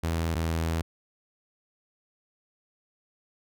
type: tone pair in turn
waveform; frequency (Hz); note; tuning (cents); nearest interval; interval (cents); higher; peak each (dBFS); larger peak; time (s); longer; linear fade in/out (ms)
sawtooth; 82.41 / 81.89; E2 / E2; 0 / -11; unison; 11; first; -22; neither; 0.03-0.35 / 0.35-0.82; second; 10
effects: none